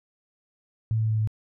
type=tone with pitch steps; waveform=sine; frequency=111.1 / 110.21 / 109.32 / 108.44 Hz; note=A2 / A2 / A2 / A2; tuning=+17 / +3 / -11 / -25 cents; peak=-21 dBFS; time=0.91-1.274 s; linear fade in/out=0 ms; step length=91 ms; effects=none